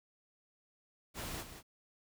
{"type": "noise with echo", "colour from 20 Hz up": "pink", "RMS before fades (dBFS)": -42, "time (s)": [1.14, 1.45], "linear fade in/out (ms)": 50, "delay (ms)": 180, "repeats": 1, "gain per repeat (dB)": -9, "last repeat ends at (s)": 1.63, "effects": []}